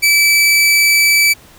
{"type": "tone", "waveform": "sawtooth", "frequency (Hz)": 2309, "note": "D7", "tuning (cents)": -30, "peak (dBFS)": -5, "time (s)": [0.02, 1.34], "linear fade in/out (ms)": 20, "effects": ["pink hiss -43 dBFS RMS until 1.58 s"]}